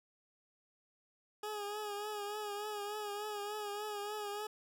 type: tone with vibrato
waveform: 20% pulse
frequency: 416.1 Hz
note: G#4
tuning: 3 cents sharp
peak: -34 dBFS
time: 1.43-4.47 s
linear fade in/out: 5 ms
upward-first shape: triangle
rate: 3.4 Hz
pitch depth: 52 cents each way
effects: none